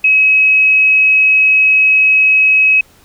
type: tone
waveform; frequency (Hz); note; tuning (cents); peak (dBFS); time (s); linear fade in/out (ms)
sine; 2556; D#7; +46; -6; 0.04-2.81; 5
effects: pink hiss -47 dBFS RMS until 3.04 s